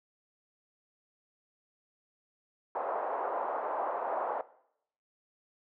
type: band-pass noise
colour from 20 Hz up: pink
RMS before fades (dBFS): -34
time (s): 2.75-4.41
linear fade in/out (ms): 2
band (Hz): 560 to 1000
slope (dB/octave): 24
effects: noise-tail reverb RT60 0.7 s tail -18 dB re dry